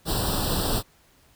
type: noise with comb filter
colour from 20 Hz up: pink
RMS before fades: -25 dBFS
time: 0.05-0.83 s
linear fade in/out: 50 ms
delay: 0.23 ms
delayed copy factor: +1
effects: pink hiss -59 dBFS RMS until 1.35 s